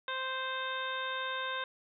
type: harmonic tone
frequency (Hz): 522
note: C5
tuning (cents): -4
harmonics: 1 / 2 / 3 / 4 / 5 / 6 / 7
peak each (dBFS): -42 / -38 / -38 / -47 / -46 / -49 / -41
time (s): 0.08-1.64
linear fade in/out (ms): 2
effects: none